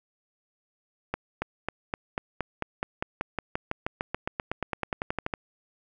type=accelerating click train; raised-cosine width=0.5 ms; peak=-13 dBFS; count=28; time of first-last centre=1.14-5.338 s; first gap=280 ms; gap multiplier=0.95; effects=none